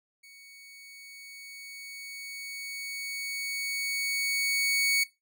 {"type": "tone with level ramp", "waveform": "sawtooth", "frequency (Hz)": 2230, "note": "C#7", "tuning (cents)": 10, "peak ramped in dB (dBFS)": [-47, -19], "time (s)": [0.23, 5.04], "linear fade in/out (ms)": 10, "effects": ["noise-tail reverb RT60 0.2 s tail -17 dB re dry"]}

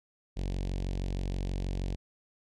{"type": "tone with notch filter", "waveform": "sawtooth", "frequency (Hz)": 46.31, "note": "F#1", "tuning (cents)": 2, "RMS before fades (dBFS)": -33, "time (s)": [0.36, 1.96], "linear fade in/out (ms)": 20, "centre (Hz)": 1300, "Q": 0.55, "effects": ["low-pass 6000 Hz 12 dB/octave"]}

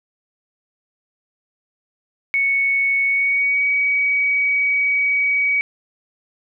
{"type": "tone with pitch glide", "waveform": "sine", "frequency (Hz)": [2217, 2264], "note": ["C#7", "C#7"], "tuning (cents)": [0, 36], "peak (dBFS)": -15, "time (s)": [2.34, 5.61], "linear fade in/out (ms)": 0, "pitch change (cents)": 36, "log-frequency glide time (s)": [3.05, 3.66], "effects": []}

